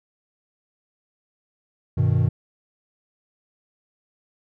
triangle chord, G augmented, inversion none, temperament equal, 98 / 123.47 / 155.56 Hz, G2 / B2 / D#3, 0 / 0 / 0 cents, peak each -19 / -18 / -21 dBFS, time 1.97-2.29 s, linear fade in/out 10 ms, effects none

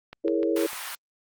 click train, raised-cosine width 0.3 ms, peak -24 dBFS, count 5, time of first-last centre 0.13-0.732 s, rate 6.65 Hz
sine chord, A# half-diminished seventh, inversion second, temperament equal, 329.6 / 415.3 / 466.2 / 554.4 Hz, E4 / G#4 / A#4 / C#5, 0 / 0 / 0 / 0 cents, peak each -25 / -28 / -28 / -30 dBFS, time 0.24-0.67 s, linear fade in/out 10 ms
pink high-pass noise, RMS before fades -35 dBFS, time 0.56-0.95 s, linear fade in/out 2 ms, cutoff 900 Hz, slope 24 dB/octave
effects Opus 48 kbps

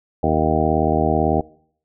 harmonic tone, 78.1 Hz, D#2, 7 cents sharp, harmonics 1 / 2 / 3 / 4 / 5 / 6 / 8 / 9 / 10, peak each -24 / -24 / -24 / -24 / -24 / -24 / -24 / -24 / -24 dBFS, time 0.23-1.41 s, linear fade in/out 5 ms, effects noise-tail reverb RT60 0.6 s tail -22 dB re dry

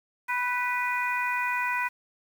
harmonic tone with a mistuned harmonic, 492.2 Hz, B4, 6 cents flat, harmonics 2 / 3 / 4 / 5, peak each -29 / -32 / -31 / -32 dBFS, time 0.28-1.89 s, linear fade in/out 20 ms, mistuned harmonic 3, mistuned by +23 cents, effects 8-bit

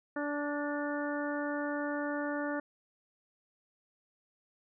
harmonic tone with a mistuned harmonic, 291.1 Hz, D4, 15 cents flat, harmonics 1 / 2 / 3 / 4 / 5 / 6, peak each -35 / -37 / -43 / -44 / -41 / -43 dBFS, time 0.16-2.6 s, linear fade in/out 5 ms, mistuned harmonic 6, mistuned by +23 cents, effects none

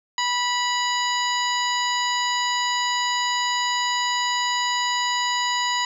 harmonic tone, 980 Hz, B5, 14 cents flat, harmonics 1 / 2 / 3 / 4 / 5 / 7, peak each -24 / -27 / -29 / -30 / -31 / -32 dBFS, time 0.18-5.85 s, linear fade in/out 2 ms, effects 9-bit

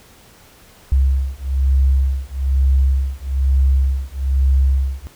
sine beating tone pair, 66.5 / 67.6 Hz, C2 / C#2, +29 / -43 cents, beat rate 1.1 Hz, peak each -16 dBFS, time 0.92-5.07 s, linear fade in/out 0 ms, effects pink hiss -47 dBFS RMS until 5.15 s

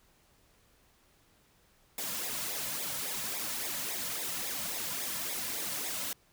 white noise with flanger, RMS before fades -36 dBFS, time 1.98-6.13 s, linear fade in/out 2 ms, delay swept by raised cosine 0.67 to 2.67 ms, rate 3.6 Hz, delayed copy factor -0.7, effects pink hiss -66 dBFS RMS until 6.32 s

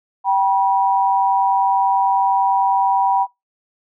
sine tone pair together, 779.1 / 970 Hz, G5 / B5, -11 / -31 cents, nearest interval major third, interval 380 cents, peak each -16 dBFS, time 0.24-3.27 s, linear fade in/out 50 ms, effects noise-tail reverb RT60 0.2 s tail -23 dB re dry

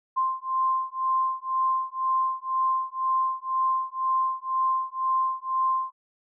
sine beating tone pair, 1046.5 / 1048.5 Hz, C6 / C6, 0 / +3 cents, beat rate 2 Hz, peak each -26 dBFS, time 0.16-5.92 s, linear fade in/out 20 ms, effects none

